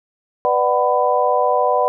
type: tone cluster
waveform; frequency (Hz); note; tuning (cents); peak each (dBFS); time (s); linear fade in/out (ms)
sine; 495.5 / 595 / 748 / 997; B4 / D5 / F#5 / B5; +6 / +22 / +19 / +16; -19; 0.45-1.88; 0
effects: none